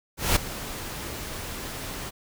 pink noise with ADSR envelope, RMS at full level -20 dBFS, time 0.17-2.11 s, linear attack 190 ms, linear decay 9 ms, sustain -15 dB, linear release 27 ms, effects none

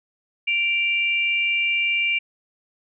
sine tone pair together, 2349 / 2794 Hz, D7 / F7, 0 / 0 cents, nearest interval minor third, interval 300 cents, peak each -20 / -24 dBFS, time 0.47-2.19 s, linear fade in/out 10 ms, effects none

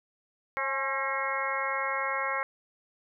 harmonic tone with a mistuned harmonic, 270 Hz, C#4, 45 cents flat, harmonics 2 / 3 / 4 / 5 / 6 / 7 / 8, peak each -36 / -38 / -33 / -36 / -38 / -36 / -34 dBFS, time 0.57-2.43 s, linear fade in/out 0 ms, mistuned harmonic 3, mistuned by +47 cents, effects none

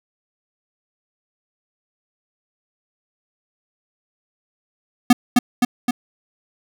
square tone with echo, 245.5 Hz, B3, 10 cents flat, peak -7 dBFS, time 5.1-5.13 s, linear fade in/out 5 ms, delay 260 ms, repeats 3, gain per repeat -3 dB, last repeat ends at 5.91 s, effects none

